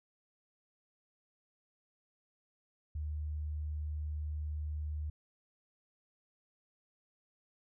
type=tone; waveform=sine; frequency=75.7 Hz; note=D#2; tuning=47 cents flat; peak=-35 dBFS; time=2.95-5.1 s; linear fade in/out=5 ms; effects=none